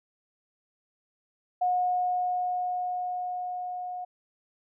sine tone with level ramp, 724 Hz, F#5, 38 cents flat, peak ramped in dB -22 to -33 dBFS, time 1.61-4.05 s, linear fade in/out 10 ms, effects none

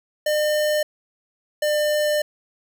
square tone pair in turn, 604 / 599.5 Hz, D5 / D5, +48 / +36 cents, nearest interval unison, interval 12 cents, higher first, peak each -19 dBFS, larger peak neither, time 0.26-0.83 / 1.62-2.22 s, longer second, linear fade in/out 5 ms, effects none

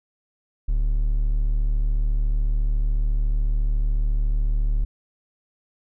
triangle tone, 37 Hz, D1, 14 cents sharp, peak -16 dBFS, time 0.68-4.85 s, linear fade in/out 10 ms, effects none

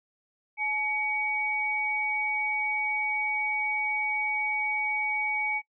sine tone pair together, 851 / 2254 Hz, G#5 / C#7, +42 / +28 cents, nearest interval octave + perfect fourth, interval 1686 cents, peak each -33 / -27 dBFS, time 0.57-5.62 s, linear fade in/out 50 ms, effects noise-tail reverb RT60 0.1 s tail -21 dB re dry

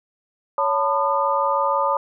sine tone cluster, 559 / 895 / 1001 / 1216 Hz, C#5 / A5 / B5 / D#6, +14 / +29 / +23 / -40 cents, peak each -23 dBFS, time 0.58-1.97 s, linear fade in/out 2 ms, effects none

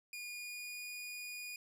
sawtooth tone with pitch glide, 2436 to 2452 Hz, D#7 to D#7, -37 to -26 cents, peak -40 dBFS, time 0.13-1.56 s, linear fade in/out 2 ms, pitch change +11 cents, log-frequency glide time 0.28-0.82 s, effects none

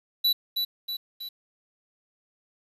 square tone with echo, 3951 Hz, B7, in tune, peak -20 dBFS, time 0.24-0.33 s, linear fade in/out 10 ms, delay 320 ms, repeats 3, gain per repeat -5 dB, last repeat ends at 1.29 s, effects resampled to 32000 Hz + 9-bit

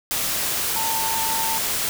sine tone in noise, 898 Hz, A5, 35 cents sharp, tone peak -25 dBFS, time 0.76-1.58 s, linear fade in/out 0 ms, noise white, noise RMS -24 dBFS, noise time 0.11-1.89 s, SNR -4 dB, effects none

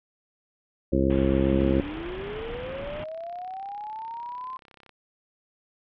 harmonic tone, 67.2 Hz, C2, 47 cents sharp, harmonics 1 / 2 / 3 / 4 / 5 / 6 / 7 / 8, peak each -27 / -30 / -27 / -27 / -25 / -32 / -35 / -29 dBFS, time 0.92-1.81 s, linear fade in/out 10 ms
pink low-pass noise, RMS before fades -38 dBFS, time 1.1-3.04 s, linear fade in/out 2 ms, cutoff 3400 Hz, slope 96 dB/octave
sine linear sweep, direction up, 196 to 1044 Hz, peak -33 dBFS, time 1.52-4.57 s, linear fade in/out 2 ms
click train, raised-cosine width 0.3 ms, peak -35 dBFS, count 110, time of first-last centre 1.61-4.893 s, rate 33.2 Hz
effects none

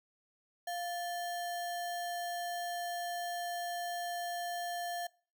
sine tone with sample-and-hold, 698.5 Hz, F5, in tune, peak -35 dBFS, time 0.67-5.07 s, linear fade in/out 5 ms, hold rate 2450 Hz, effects noise-tail reverb RT60 0.4 s tail -22 dB re dry

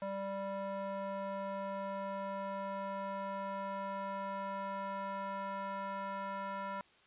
square tone with band-pass filter sweep, 196 Hz, G3, in tune, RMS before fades -40 dBFS, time 0.02-6.81 s, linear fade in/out 0 ms, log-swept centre 730 to 1100 Hz, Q 2.2, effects white hiss -65 dBFS RMS until 7.06 s + resampled to 8000 Hz

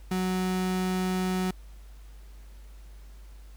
35% pulse tone, 185 Hz, F#3, in tune, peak -24 dBFS, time 0.11-1.51 s, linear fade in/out 5 ms, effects added 50 Hz sine -44 dBFS peak until 3.56 s + pink hiss -60 dBFS RMS until 3.56 s

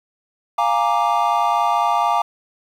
triangle chord, Bb dominant seventh, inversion second, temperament equal with one note detuned, 698.5 / 828.2 / 932.3 / 1174.7 Hz, F5 / Ab5 / Bb5 / D6, 0 / -5 / 0 / 0 cents, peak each -19 dBFS, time 0.58-2.22 s, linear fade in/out 5 ms, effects 8-bit

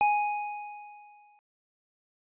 square tone with exponential decay, 830.6 Hz, G#5, in tune, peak -20 dBFS, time 0.01-1.39 s, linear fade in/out 0 ms, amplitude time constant 300 ms, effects resampled to 8000 Hz

